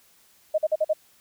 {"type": "tone bursts", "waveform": "sine", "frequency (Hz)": 622.3, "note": "D#5", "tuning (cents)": 0, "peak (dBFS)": -18, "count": 5, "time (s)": [0.54, 0.934], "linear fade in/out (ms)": 10, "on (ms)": 42, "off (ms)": 46, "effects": ["white hiss -59 dBFS RMS until 1.2 s"]}